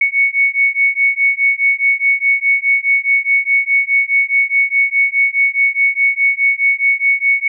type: beating tone pair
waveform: sine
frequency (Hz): 2217 / 2221.8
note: C#7 / C#7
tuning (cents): 0 / +3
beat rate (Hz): 4.8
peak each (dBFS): -14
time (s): 0.01-7.48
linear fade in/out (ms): 5
effects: none